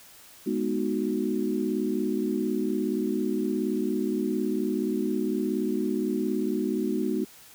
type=chord; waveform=sine; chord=G# minor seventh; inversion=none; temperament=equal with one note detuned; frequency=209.5 / 246.9 / 311.1 / 370 Hz; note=G#3 / B3 / D#4 / F#4; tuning=+15 / 0 / 0 / 0 cents; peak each=-30 dBFS; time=0.46-7.25 s; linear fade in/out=10 ms; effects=white hiss -51 dBFS RMS until 7.54 s